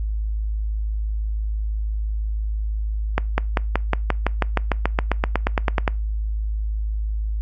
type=accelerating click train; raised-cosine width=0.5 ms; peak=-3 dBFS; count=20; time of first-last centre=3.18-5.878 s; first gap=200 ms; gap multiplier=0.96; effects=noise-tail reverb RT60 0.3 s tail -24 dB re dry + added 53 Hz sine -21 dBFS peak until 7.41 s